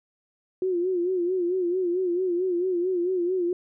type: tone with vibrato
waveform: sine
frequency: 360 Hz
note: F#4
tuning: 47 cents flat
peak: -22 dBFS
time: 0.62-3.53 s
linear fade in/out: 2 ms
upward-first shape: sine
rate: 4.5 Hz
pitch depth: 82 cents each way
effects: none